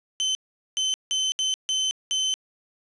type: tone bursts at uneven times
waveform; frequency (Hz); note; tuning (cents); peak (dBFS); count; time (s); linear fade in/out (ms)
30% pulse; 3065; G7; -40; -19; 6; 0.2-0.35 / 0.77-0.94 / 1.11-1.32 / 1.39-1.54 / 1.69-1.91 / 2.11-2.34; 0
effects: resampled to 22050 Hz + 10-bit